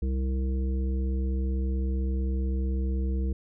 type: harmonic tone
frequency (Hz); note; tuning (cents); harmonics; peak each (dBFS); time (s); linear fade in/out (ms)
65.41; C2; 0; 1 / 3 / 5 / 7; -25 / -35 / -39 / -42; 0.02-3.33; 5
effects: none